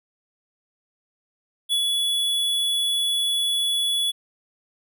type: tone with ADSR envelope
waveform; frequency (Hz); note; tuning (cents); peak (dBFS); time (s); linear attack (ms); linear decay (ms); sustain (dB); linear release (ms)
square; 3403; G#7; +41; -19; 1.69-4.12; 35; 76; -2; 22
effects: none